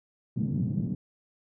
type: band-pass noise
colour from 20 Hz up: white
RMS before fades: -29 dBFS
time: 0.36-0.95 s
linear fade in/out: 5 ms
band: 120 to 200 Hz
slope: 24 dB/octave
effects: none